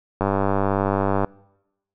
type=click train; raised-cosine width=1 ms; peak=-7 dBFS; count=103; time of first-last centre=0.21-1.246 s; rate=98.5 Hz; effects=noise-tail reverb RT60 0.9 s tail -24 dB re dry